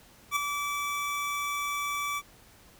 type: tone with ADSR envelope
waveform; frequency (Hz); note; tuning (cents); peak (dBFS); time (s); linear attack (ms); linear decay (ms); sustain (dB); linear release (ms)
25% pulse; 1155; D6; -29; -19; 0.31-2.22; 53; 6; -7; 46
effects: pink hiss -56 dBFS RMS until 2.79 s